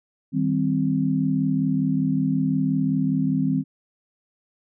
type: chord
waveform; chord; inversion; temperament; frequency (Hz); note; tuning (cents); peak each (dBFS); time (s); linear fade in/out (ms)
sine; C minor; first; just; 156.98 / 196.22 / 261.6; Eb3 / G3 / C4; +16 / +2 / 0; -24 / -25 / -22; 0.32-3.64; 50
effects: none